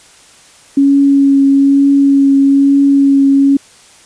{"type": "tone with vibrato", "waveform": "sine", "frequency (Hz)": 277.2, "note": "C#4", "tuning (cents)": 0, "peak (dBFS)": -5, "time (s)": [0.77, 3.57], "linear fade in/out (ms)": 5, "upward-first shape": "triangle", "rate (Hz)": 1.1, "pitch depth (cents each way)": 15, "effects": ["white hiss -42 dBFS RMS until 4.05 s", "resampled to 22050 Hz"]}